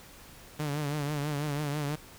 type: tone with vibrato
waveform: sawtooth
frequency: 146.83 Hz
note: D3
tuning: in tune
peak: -26 dBFS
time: 0.59-1.96 s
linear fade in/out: 10 ms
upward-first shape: triangle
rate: 6.1 Hz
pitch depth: 84 cents each way
effects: pink hiss -51 dBFS RMS until 2.18 s